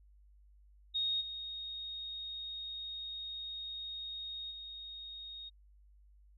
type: tone with level steps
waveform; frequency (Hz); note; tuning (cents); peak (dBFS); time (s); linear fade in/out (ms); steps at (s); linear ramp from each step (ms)
sine; 3729; A#7; 0; -31 / -40 / -44; 0.94-5.5; 20; 1.2 / 4.5; 20
effects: added 50 Hz sine -59 dBFS peak until 6.37 s